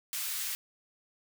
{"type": "high-pass noise", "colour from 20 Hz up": "white", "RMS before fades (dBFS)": -35, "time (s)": [0.13, 0.55], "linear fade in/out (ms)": 0, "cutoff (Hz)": 1600, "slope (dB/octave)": 12, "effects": []}